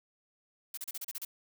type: noise bursts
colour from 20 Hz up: blue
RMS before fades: -39 dBFS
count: 8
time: 0.74-1.25 s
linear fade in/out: 5 ms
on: 34 ms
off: 34 ms
effects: none